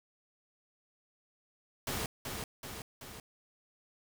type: noise with echo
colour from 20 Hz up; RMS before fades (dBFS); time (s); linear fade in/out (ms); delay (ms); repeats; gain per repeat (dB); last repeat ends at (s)
pink; -36; 1.87-2.06; 2; 380; 3; -4; 3.2
effects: none